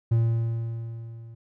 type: tone with level ramp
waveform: triangle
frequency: 114.9 Hz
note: A#2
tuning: 25 cents flat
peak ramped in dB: -15 to -39 dBFS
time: 0.11-1.35 s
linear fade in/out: 10 ms
effects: none